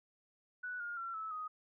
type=tone with pitch steps; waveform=sine; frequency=1480 / 1418.9 / 1360.3 / 1304.1 / 1250.3 Hz; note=F#6 / F6 / F6 / E6 / D#6; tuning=0 / +27 / -46 / -19 / +8 cents; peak=-39 dBFS; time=0.63-1.48 s; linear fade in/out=10 ms; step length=170 ms; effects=none